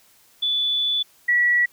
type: tone pair in turn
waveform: sine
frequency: 3467 / 1937.4 Hz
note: A7 / B6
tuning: -26 / -34 cents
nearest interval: minor seventh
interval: 1008 cents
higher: first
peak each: -19 / -15 dBFS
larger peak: second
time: 0.42-1.03 / 1.28-1.66 s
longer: first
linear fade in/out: 10 ms
effects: white hiss -56 dBFS RMS until 1.72 s